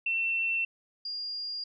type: tone pair in turn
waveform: sine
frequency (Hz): 2696 / 4819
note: E7 / D8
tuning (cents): +38 / +44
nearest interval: minor seventh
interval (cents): 1006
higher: second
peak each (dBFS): -26 / -33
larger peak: first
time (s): 0.06-0.65 / 1.05-1.64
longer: neither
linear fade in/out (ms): 5
effects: none